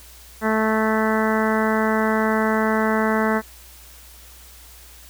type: harmonic tone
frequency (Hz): 218.9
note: A3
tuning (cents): -9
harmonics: 1 / 2 / 3 / 4 / 5 / 6 / 7 / 8 / 9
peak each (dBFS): -21 / -24 / -26 / -27 / -28 / -29 / -29 / -30 / -31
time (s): 0.41-3.42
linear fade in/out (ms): 50
effects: added 60 Hz sine -46 dBFS peak until 5.09 s + white hiss -46 dBFS RMS until 5.09 s